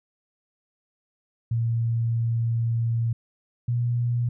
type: tone pair in turn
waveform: sine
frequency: 115.7 / 120.1 Hz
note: A#2 / B2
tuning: -13 / -48 cents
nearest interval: minor second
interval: 65 cents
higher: second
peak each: -21 dBFS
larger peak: neither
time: 1.51-3.13 / 3.68-4.29 s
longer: first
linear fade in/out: 5 ms
effects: none